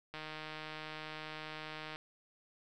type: click train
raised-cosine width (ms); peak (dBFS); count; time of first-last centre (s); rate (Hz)
0.3; -28; 283; 0.14-1.959; 155
effects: none